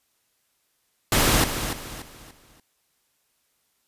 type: noise with echo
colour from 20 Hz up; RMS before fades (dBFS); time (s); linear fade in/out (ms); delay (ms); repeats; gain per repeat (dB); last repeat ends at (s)
pink; -19; 1.12-1.44; 2; 290; 4; -9; 2.6
effects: white hiss -70 dBFS RMS until 3.87 s + resampled to 32000 Hz